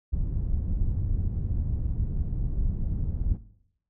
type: low-pass noise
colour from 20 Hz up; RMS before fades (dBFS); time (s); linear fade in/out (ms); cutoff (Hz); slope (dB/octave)
pink; -27; 0.12-3.38; 20; 110; 12
effects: noise-tail reverb RT60 0.7 s tail -17 dB re dry